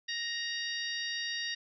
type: harmonic tone with a mistuned harmonic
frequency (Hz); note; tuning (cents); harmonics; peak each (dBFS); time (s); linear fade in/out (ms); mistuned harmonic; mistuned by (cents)
934; A#5; +3; 2 / 3 / 4 / 5 / 6; -37 / -42 / -39 / -41 / -43; 0.08-1.55; 10; 3; +17
effects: none